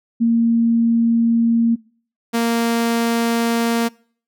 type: tone pair in turn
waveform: sine / sawtooth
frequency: 231.2 / 232.1 Hz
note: A#3 / A#3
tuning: -14 / -7 cents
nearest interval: unison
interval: 7 cents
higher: second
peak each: -12 dBFS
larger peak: neither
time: 0.2-1.76 / 2.33-3.89 s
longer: neither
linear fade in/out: 20 ms
effects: noise-tail reverb RT60 0.5 s tail -25 dB re dry